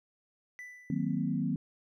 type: tone with exponential decay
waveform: triangle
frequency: 1986 Hz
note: B6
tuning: 9 cents sharp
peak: -39 dBFS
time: 0.59-1.42 s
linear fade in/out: 0 ms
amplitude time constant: 180 ms
type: chord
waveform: sine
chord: C half-diminished seventh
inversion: first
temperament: equal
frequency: 155.56 / 185 / 233.1 / 261.6 Hz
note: Eb3 / Gb3 / Bb3 / C4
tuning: 0 / 0 / 0 / 0 cents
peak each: -34 dBFS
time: 0.9-1.56 s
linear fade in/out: 2 ms
effects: none